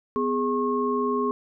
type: tone cluster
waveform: sine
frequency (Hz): 250 / 414.2 / 1085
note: B3 / G#4 / C#6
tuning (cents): +21 / -5 / -37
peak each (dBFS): -27 / -25 / -27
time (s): 0.16-1.31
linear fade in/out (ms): 0
effects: none